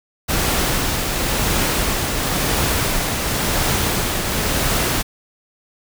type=noise with tremolo; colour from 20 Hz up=pink; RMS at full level=-18 dBFS; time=0.28-5.03 s; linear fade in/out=20 ms; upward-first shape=triangle; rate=0.95 Hz; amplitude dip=35%; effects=none